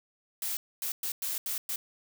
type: noise bursts at uneven times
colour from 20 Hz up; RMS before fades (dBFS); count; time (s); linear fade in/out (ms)
blue; -33; 6; 0.42-0.57 / 0.82-0.92 / 1.03-1.12 / 1.22-1.38 / 1.46-1.58 / 1.69-1.76; 2
effects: none